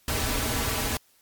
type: noise with comb filter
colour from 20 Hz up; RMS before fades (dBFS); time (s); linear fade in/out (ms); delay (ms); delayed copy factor
pink; -27; 0.08-0.97; 2; 5.6; -0.75
effects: white hiss -62 dBFS RMS until 1.21 s + MP3 96 kbps